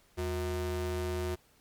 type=ring-modulated tone; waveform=square; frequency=139.8 Hz; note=C#3; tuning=15 cents sharp; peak=-29 dBFS; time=0.17-1.36 s; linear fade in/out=20 ms; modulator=222 Hz; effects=pink hiss -65 dBFS RMS until 1.6 s + MP3 96 kbps